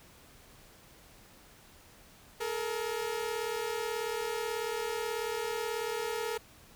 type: tone pair together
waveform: sawtooth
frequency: 428.6 / 466.9 Hz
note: A4 / A#4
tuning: -45 / +3 cents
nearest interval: minor second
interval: 148 cents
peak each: -32 / -31 dBFS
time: 2.4-6.38 s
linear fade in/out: 10 ms
effects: pink hiss -57 dBFS RMS until 6.75 s